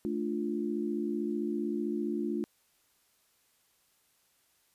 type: chord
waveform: sine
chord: D minor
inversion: second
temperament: equal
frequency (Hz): 220 / 293.7 / 349.2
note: A3 / D4 / F4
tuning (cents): 0 / 0 / 0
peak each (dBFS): -34 / -35 / -34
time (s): 0.05-2.44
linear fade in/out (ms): 0
effects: white hiss -70 dBFS RMS until 4.74 s + resampled to 32000 Hz